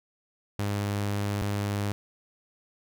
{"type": "tone pair in turn", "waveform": "sawtooth", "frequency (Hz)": [101.8, 101.8], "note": ["G#2", "G#2"], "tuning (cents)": [-34, -34], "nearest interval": "unison", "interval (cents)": 0, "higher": "neither", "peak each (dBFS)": -23, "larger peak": "neither", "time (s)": [[0.59, 1.42], [1.42, 1.92]], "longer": "first", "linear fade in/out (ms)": 0, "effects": []}